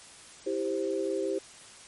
sine chord, C major, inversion first, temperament just, 327 / 392.4 / 523.3 Hz, E4 / G4 / C5, -14 / +2 / 0 cents, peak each -34 / -30 / -33 dBFS, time 0.46-1.39 s, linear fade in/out 10 ms, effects white hiss -50 dBFS RMS until 1.87 s + MP3 48 kbps

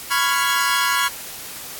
sawtooth chord, C# dominant seventh, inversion third, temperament equal with one note detuned, 996.4 / 1108.7 / 1396.9 / 1661.2 Hz, B5 / C#6 / E#6 / G#6, +15 / 0 / 0 / 0 cents, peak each -19 dBFS, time 0.1-1.09 s, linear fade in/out 20 ms, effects white hiss -34 dBFS RMS until 1.79 s + AAC 64 kbps

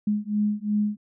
sine beating tone pair, 207.7 / 210.5 Hz, G#3 / G#3, 0 / +24 cents, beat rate 2.8 Hz, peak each -25 dBFS, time 0.07-0.97 s, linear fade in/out 5 ms, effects none

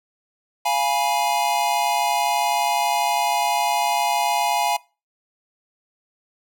square chord, F diminished, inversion none, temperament equal with one note detuned, 698.5 / 830.6 / 970.2 Hz, F5 / Ab5 / Cb6, 0 / 0 / -31 cents, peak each -25 / -22 / -25 dBFS, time 0.65-4.77 s, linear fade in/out 10 ms, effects noise-tail reverb RT60 0.3 s tail -22 dB re dry

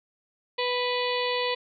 harmonic tone, 493.9 Hz, B4, in tune, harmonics 1 / 2 / 4 / 5 / 6 / 7 / 8 / 9, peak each -28 / -31 / -34 / -35 / -36 / -36 / -37 / -38 dBFS, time 0.58-1.55 s, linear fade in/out 10 ms, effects none

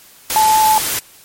sine tone in noise, 868 Hz, A5, 24 cents flat, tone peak -9 dBFS, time 0.36-0.78 s, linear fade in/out 0 ms, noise white, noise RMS -19 dBFS, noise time 0.3-0.99 s, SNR +7 dB, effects white hiss -44 dBFS RMS until 1.24 s + MP3 64 kbps

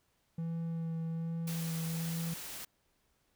triangle tone with vibrato, 164.81 Hz, E3, in tune, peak -32 dBFS, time 0.38-2.34 s, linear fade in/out 5 ms, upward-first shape sine, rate 1.2 Hz, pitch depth 13 cents each way
white noise, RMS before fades -44 dBFS, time 1.47-2.65 s, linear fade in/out 5 ms
effects pink hiss -75 dBFS RMS until 3.35 s

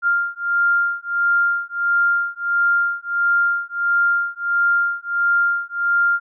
sine beating tone pair, 1396.9 / 1398.4 Hz, F6 / F6, 0 / +2 cents, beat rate 1.5 Hz, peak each -19 dBFS, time 0.02-6.2 s, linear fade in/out 50 ms, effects none

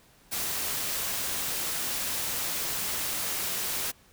white noise, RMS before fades -31 dBFS, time 0.31-3.92 s, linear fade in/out 20 ms, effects pink hiss -59 dBFS RMS until 4.12 s

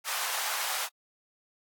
pink high-pass noise, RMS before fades -32 dBFS, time 0.04-0.89 s, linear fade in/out 50 ms, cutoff 760 Hz, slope 24 dB/octave, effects AAC 64 kbps

